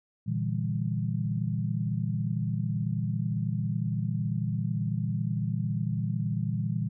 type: chord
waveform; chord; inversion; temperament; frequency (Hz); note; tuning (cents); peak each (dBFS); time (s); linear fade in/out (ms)
sine; E half-diminished seventh; second; equal with one note detuned; 116.54 / 146.83 / 164.81 / 198.5; Bb2 / D3 / E3 / G3; 0 / 0 / 0 / +22; -30 / -34 / -32 / -34; 0.26-6.89; 20
effects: none